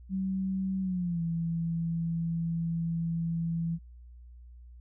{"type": "tone with pitch glide", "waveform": "sine", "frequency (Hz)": [190.2, 166.54], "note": ["F#3", "E3"], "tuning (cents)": [48, 18], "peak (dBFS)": -28, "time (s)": [0.09, 3.79], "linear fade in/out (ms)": 50, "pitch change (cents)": -230, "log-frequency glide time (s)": [0.81, 1.22], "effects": ["added 60 Hz sine -47 dBFS peak until 4.8 s"]}